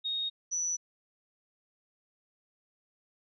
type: tone pair in turn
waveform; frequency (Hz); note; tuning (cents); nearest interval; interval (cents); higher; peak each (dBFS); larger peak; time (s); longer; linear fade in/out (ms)
sine; 3729 / 5933; A#7 / F#8; 0 / +4; minor sixth; 804; second; -30 / -29; second; 0.04-0.3 / 0.51-0.77; neither; 20
effects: none